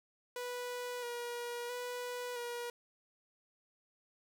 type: tone with vibrato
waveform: sawtooth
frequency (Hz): 485.4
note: B4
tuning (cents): -30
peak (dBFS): -35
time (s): 0.36-2.7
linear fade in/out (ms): 2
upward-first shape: square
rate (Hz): 0.75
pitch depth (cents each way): 22
effects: none